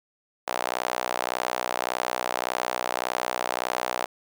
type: tone with high-pass filter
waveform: sawtooth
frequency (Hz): 61.74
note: B1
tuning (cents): 0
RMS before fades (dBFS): -29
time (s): 0.47-4.06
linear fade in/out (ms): 10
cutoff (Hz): 710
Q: 1.8
effects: none